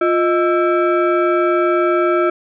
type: tone with frequency modulation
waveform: sine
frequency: 351.3 Hz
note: F4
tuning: 10 cents sharp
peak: -12 dBFS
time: 0.01-2.3 s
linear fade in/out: 5 ms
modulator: 975 Hz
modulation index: 1.1
effects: none